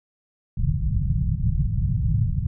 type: low-pass noise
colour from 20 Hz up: white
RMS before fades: -22 dBFS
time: 0.57-2.47 s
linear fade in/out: 5 ms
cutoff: 160 Hz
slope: 48 dB/octave
effects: none